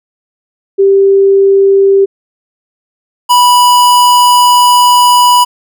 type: tone pair in turn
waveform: sine / square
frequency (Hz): 392.4 / 981.7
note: G4 / B5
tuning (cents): +2 / -11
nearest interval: octave + major third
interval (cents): 1587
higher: second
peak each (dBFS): -3 / -4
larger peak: first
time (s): 0.78-2.06 / 3.29-5.45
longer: second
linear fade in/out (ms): 20
effects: none